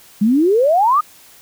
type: exponential sweep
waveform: sine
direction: up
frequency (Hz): 197.9 to 1271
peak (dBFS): -10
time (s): 0.21-1.01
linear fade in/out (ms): 10
effects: white hiss -45 dBFS RMS until 1.41 s